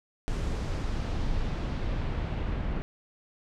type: noise with low-pass filter sweep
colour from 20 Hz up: brown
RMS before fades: -30 dBFS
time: 0.28-2.82 s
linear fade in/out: 0 ms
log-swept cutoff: 8000 to 2500 Hz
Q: 0.99
effects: none